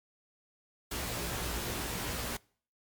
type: noise with comb filter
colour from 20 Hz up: pink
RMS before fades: -36 dBFS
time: 0.91-2.37 s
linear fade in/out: 5 ms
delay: 17 ms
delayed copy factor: +0.8
effects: noise-tail reverb RT60 0.5 s tail -25 dB re dry + MP3 96 kbps